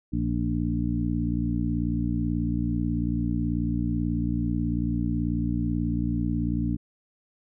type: harmonic tone with a mistuned harmonic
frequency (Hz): 58.27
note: A#1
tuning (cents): 0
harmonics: 1 / 2 / 3 / 4 / 5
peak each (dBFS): -30 / -30 / -30 / -30 / -30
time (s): 0.12-6.77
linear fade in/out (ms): 20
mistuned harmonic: 5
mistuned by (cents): +24
effects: none